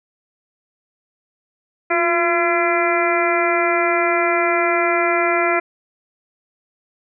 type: harmonic tone with a mistuned harmonic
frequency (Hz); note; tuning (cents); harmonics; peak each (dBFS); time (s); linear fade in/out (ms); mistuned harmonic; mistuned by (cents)
339.9; F4; -47; 1 / 2 / 3 / 4 / 5 / 6 / 7; -21 / -20 / -26 / -22 / -27 / -23 / -24; 1.9-5.6; 10; 1; +58
effects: none